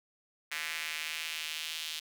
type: tone with high-pass filter sweep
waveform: square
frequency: 79 Hz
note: D#2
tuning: 27 cents sharp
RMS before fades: -38 dBFS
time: 0.51-2 s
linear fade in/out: 10 ms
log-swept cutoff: 2000 to 3300 Hz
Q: 2.2
effects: none